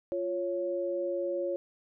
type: tone pair together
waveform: sine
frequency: 349.2 / 553.7 Hz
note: F4 / C#5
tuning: 0 / -2 cents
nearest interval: minor sixth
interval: 798 cents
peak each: -33 / -31 dBFS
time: 0.12-1.56 s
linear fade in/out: 0 ms
effects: none